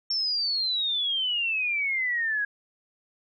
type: exponential sweep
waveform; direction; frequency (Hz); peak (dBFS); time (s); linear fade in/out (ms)
sine; down; 5470 to 1639; -24; 0.1-2.45; 5
effects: none